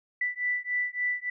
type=beating tone pair; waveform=sine; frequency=1975.5 / 1979 Hz; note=B6 / B6; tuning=0 / +3 cents; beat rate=3.5 Hz; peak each=-30 / -30 dBFS; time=0.21-1.3 s; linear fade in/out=5 ms; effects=none

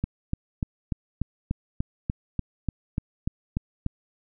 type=click train; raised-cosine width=5 ms; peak=-13 dBFS; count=14; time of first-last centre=0.04-3.864 s; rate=3.4 Hz; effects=none

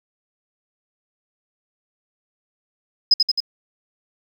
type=tone with echo; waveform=sine; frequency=5060 Hz; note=D#8; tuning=28 cents sharp; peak=-9 dBFS; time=3.11-3.14 s; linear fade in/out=5 ms; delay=88 ms; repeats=3; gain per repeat=-3 dB; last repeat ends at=3.404 s; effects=8-bit

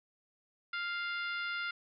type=harmonic tone; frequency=698.5 Hz; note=F5; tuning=in tune; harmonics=2 / 3 / 4 / 5 / 6 / 7; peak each=-36 / -41 / -45 / -47 / -52 / -52 dBFS; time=0.73-1.71 s; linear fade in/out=5 ms; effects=none

